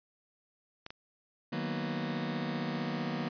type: clicks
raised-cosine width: 0.2 ms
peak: -24 / -25 dBFS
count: 2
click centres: 0.864 / 0.905 s
type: chord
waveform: sawtooth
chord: B major seventh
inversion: first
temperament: just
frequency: 154.34 / 185.21 / 231.5 / 246.9 Hz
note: D#3 / F#3 / A#3 / B3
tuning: -14 / +2 / -12 / 0 cents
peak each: -34 / -35 / -33 / -35 dBFS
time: 1.52-3.29 s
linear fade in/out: 10 ms
effects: resampled to 11025 Hz